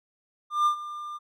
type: tone with ADSR envelope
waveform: triangle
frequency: 1198 Hz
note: D6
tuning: 34 cents sharp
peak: -16 dBFS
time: 0.5-1.19 s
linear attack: 160 ms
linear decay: 94 ms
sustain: -16 dB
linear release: 29 ms
effects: none